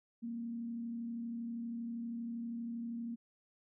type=tone with frequency modulation; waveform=sine; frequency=233.1 Hz; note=A#3; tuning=in tune; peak=-38 dBFS; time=0.22-3.16 s; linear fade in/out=20 ms; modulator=32.6 Hz; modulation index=0.27; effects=none